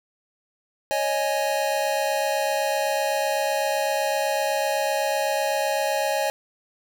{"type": "chord", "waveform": "square", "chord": "C# suspended second", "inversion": "none", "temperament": "equal", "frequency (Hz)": [554.4, 622.3, 830.6], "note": ["C#5", "D#5", "G#5"], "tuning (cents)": [0, 0, 0], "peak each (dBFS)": -27, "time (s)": [0.91, 6.3], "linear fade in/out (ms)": 0, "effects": []}